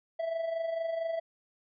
triangle tone with amplitude modulation, 659.3 Hz, E5, in tune, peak -26 dBFS, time 0.19-1.2 s, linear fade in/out 10 ms, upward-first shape sine, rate 24.4 Hz, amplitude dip 55%, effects resampled to 11025 Hz

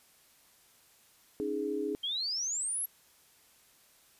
sine chord, C# suspended second, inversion none, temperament just, 277.2 / 311.8 / 415.8 Hz, C#4 / D#4 / G#4, 0 / +4 / +2 cents, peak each -38 / -36 / -33 dBFS, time 1.4-1.95 s, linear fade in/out 0 ms
sine exponential sweep, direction up, 3136 to 11610 Hz, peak -31 dBFS, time 2.03-2.86 s, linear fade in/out 10 ms
effects white hiss -63 dBFS RMS until 4.19 s + resampled to 32000 Hz

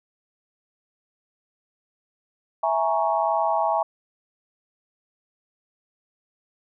sine chord, A# half-diminished seventh, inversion second, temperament equal, 659.3 / 830.6 / 932.3 / 1108.7 Hz, E5 / G#5 / A#5 / C#6, 0 / 0 / 0 / 0 cents, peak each -24 / -24 / -26 / -28 dBFS, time 2.63-3.83 s, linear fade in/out 5 ms, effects none

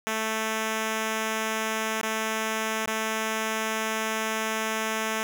5% pulse tone with dropouts, 220 Hz, A3, in tune, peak -15 dBFS, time 0.07-5.23 s, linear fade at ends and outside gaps 0 ms, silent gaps 2.013-2.031 / 2.858-2.875 s, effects none

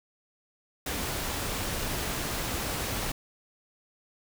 pink noise, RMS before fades -32 dBFS, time 0.86-3.12 s, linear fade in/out 5 ms, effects none

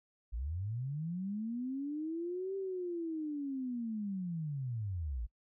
sine linear two-way sweep, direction up then down, 50.7 to 392 to 50.7 Hz, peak -35 dBFS, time 0.32-5.27 s, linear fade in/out 20 ms, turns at 2.56 s, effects noise-tail reverb RT60 0.1 s tail -25 dB re dry

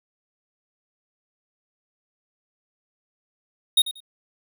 square tone with echo, 3729 Hz, A#7, in tune, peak -14 dBFS, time 3.77-3.82 s, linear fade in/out 5 ms, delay 92 ms, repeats 2, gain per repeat -14 dB, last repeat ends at 4.004 s, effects none

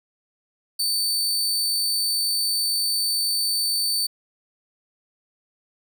sawtooth tone, 4549 Hz, C#8, 44 cents sharp, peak -18 dBFS, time 0.79-4.07 s, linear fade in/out 10 ms, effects none

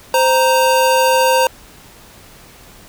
square tone pair together, 519.5 / 932.3 Hz, C5 / A#5, -12 / 0 cents, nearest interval minor seventh, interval 1012 cents, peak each -14 dBFS, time 0.14-1.47 s, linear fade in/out 2 ms, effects pink hiss -42 dBFS RMS until 2.88 s

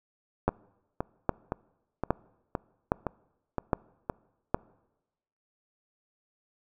two click trains, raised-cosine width 1 ms, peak -9 / -15 dBFS, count 6 / 8, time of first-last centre 0.48-4.545 / 0.49-4.098 s, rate 1.23 / 1.94 Hz, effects noise-tail reverb RT60 1.0 s tail -24 dB re dry

